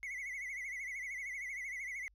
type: tone with vibrato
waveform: triangle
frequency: 2093 Hz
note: C7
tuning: in tune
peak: -38 dBFS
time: 0.03-2.08 s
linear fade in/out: 0 ms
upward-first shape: sine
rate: 13 Hz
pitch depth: 110 cents each way
effects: added 50 Hz sine -65 dBFS peak until 2.14 s